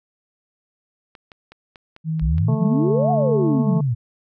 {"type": "clicks", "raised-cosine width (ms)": 0.3, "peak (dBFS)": -26, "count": 7, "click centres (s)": [1.152, 1.318, 1.52, 1.758, 1.964, 2.196, 2.382]}
{"type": "tone with pitch glide", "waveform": "sine", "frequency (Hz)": [159.3, 143.57], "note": ["D#3", "D3"], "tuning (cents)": [41, -39], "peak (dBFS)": -20, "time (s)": [2.04, 3.84], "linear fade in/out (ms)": 50, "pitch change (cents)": -180, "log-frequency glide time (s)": [2.52, 2.87]}
{"type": "exponential two-way sweep", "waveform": "sine", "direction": "up then down", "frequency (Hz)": [52.9, 740, 110.2], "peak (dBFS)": -17, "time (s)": [2.21, 3.95], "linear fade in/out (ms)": 20, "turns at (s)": 3.11}
{"type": "harmonic tone", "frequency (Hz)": 219.1, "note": "A3", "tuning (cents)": -7, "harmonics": [1, 2, 3, 4, 5], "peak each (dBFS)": [-23, -29, -33, -35, -37], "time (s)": [2.48, 3.81], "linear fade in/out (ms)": 5}
{"effects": []}